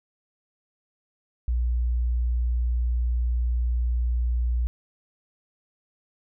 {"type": "tone", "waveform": "sine", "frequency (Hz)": 60, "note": "B1", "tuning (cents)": -49, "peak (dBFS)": -21, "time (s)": [1.48, 4.67], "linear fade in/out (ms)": 0, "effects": []}